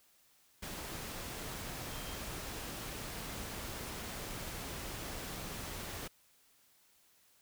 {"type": "tone in noise", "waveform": "sine", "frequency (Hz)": 3178, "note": "G7", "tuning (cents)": 23, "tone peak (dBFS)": -53, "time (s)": [1.9, 2.18], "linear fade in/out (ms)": 10, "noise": "pink", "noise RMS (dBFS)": -43, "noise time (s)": [0.62, 6.08], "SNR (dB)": -13, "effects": ["white hiss -68 dBFS RMS until 7.41 s"]}